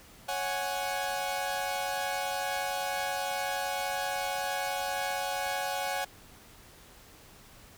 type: chord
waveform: sawtooth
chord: C# suspended fourth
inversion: none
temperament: equal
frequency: 554.4 / 740 / 830.6 Hz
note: C#5 / F#5 / G#5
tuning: 0 / 0 / 0 cents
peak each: -33 / -30 / -31 dBFS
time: 0.28-6.05 s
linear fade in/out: 10 ms
effects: pink hiss -54 dBFS RMS until 7.77 s